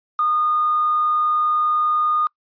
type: tone with quantisation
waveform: sine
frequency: 1225 Hz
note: D#6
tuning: 27 cents flat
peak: -16 dBFS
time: 0.19-2.27 s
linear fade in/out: 2 ms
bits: 6
effects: noise-tail reverb RT60 0.1 s tail -25 dB re dry + resampled to 11025 Hz